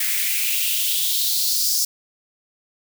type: noise with high-pass filter sweep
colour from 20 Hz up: blue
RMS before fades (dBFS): -21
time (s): 0-1.85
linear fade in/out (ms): 5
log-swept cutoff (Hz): 1900 to 5400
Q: 3.9
effects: none